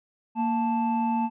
triangle tone pair together, 231.4 / 878.2 Hz, A#3 / A5, -13 / -4 cents, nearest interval octave + major seventh, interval 2309 cents, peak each -23 / -24 dBFS, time 0.35-1.3 s, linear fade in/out 50 ms, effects resampled to 8000 Hz

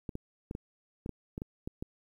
clicks, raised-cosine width 3 ms, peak -24 dBFS, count 10, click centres 0.092 / 0.154 / 0.511 / 0.551 / 1.061 / 1.093 / 1.379 / 1.419 / 1.675 / 1.825 s, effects 10-bit

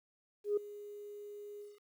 sine tone with ADSR envelope, 413 Hz, G#4, 10 cents flat, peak -26 dBFS, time 0.44-1.8 s, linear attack 130 ms, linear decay 6 ms, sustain -19 dB, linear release 190 ms, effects tanh soft clip ceiling -24 dBFS + 11-bit

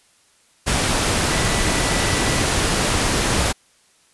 sine tone in noise, 1971 Hz, B6, 4 cents flat, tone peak -30 dBFS, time 1.29-2.44 s, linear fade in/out 20 ms, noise pink, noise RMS -19 dBFS, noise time 0.66-3.53 s, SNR -14 dB, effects white hiss -57 dBFS RMS until 4.13 s + resampled to 24000 Hz

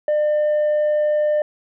sine tone with tanh clipping, 601 Hz, D5, 40 cents sharp, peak -16 dBFS, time 0.08-1.42 s, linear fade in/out 2 ms, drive 2 dB, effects none

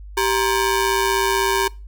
sawtooth ring-modulated tone, 664 Hz, E5, 12 cents sharp, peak -10 dBFS, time 0.17-1.68 s, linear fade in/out 5 ms, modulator 274 Hz, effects noise-tail reverb RT60 0.3 s tail -23 dB re dry + added 50 Hz sine -34 dBFS peak until 1.87 s

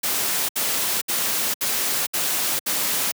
white noise bursts, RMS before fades -23 dBFS, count 6, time 0.03-3.12 s, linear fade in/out 10 ms, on 460 ms, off 66 ms, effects high-pass 150 Hz 12 dB/octave

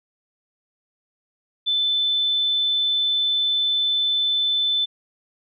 sine tone, 3520 Hz, A7, in tune, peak -18 dBFS, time 1.66-4.86 s, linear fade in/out 20 ms, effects none

